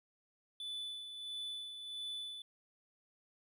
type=tone with tremolo; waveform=triangle; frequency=3485 Hz; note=A7; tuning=17 cents flat; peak=-38 dBFS; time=0.6-2.42 s; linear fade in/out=2 ms; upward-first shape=sine; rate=1.5 Hz; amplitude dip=50%; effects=none